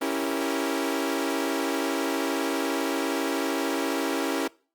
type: chord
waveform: sawtooth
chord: C# diminished seventh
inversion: none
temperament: equal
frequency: 277.2 / 329.6 / 392 / 466.2 Hz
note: C#4 / E4 / G4 / Bb4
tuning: 0 / 0 / 0 / 0 cents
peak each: -25 / -26 / -29 / -29 dBFS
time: 0.01-4.48 s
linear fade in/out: 10 ms
effects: noise-tail reverb RT60 0.4 s tail -23 dB re dry + Opus 32 kbps